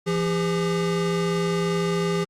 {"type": "tone pair together", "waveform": "square", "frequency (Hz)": [169.78, 403.8], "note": ["F3", "G#4"], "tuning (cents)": [-49, -49], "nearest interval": "octave + minor third", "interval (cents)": 1500, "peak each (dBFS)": -25, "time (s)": [0.06, 2.25], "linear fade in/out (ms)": 20, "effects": ["low-pass 8000 Hz 12 dB/octave", "Opus 48 kbps"]}